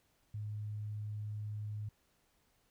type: tone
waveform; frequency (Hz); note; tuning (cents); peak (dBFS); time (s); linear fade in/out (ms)
sine; 105.5; G#2; +28; -38; 0.34-1.89; 5
effects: pink hiss -74 dBFS RMS until 2.7 s